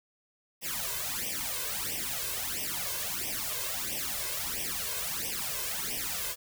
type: noise with flanger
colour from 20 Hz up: white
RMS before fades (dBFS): -34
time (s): 0.61-6.36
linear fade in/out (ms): 50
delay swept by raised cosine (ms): 0.35 to 1.95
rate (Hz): 1.5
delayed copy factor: +0.95
effects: none